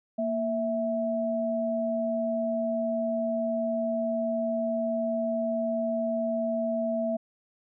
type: tone pair together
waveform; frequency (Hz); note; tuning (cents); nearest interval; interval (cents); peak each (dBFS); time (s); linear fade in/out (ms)
sine; 232.3 / 657; A#3 / E5; -6 / -6; octave + tritone; 1800; -30 / -27; 0.18-7.17; 10
effects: none